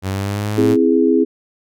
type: linear sweep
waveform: sawtooth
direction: up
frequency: 94.3 to 111.4 Hz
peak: -15 dBFS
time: 0.02-0.77 s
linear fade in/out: 50 ms
type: chord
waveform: sine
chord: C augmented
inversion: none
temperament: equal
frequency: 261.6 / 329.6 / 415.3 Hz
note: C4 / E4 / G#4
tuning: 0 / 0 / 0 cents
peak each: -15 dBFS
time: 0.57-1.25 s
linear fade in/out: 20 ms
effects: none